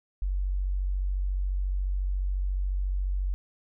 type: tone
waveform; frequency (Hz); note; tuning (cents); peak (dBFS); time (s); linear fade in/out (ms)
sine; 47.09; F#1; +31; -25; 0.22-3.34; 0
effects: none